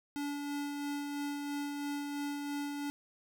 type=tone with tremolo; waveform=square; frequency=287.6 Hz; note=D4; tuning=36 cents flat; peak=-35 dBFS; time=0.16-2.9 s; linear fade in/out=0 ms; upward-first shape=sine; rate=3 Hz; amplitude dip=30%; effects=none